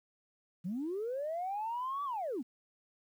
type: linear two-way sweep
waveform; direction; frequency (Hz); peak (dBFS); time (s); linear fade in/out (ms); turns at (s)
sine; up then down; 161.8 to 1163 to 210.4; -33; 0.64-2.43; 20; 2.04
effects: tanh soft clip ceiling -30 dBFS + 11-bit